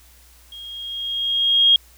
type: tone with level ramp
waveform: sine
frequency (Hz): 3258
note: G#7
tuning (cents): -34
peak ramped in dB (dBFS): -35 to -9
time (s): 0.52-1.76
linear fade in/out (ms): 2
effects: added 60 Hz sine -50 dBFS peak until 1.97 s + white hiss -52 dBFS RMS until 1.97 s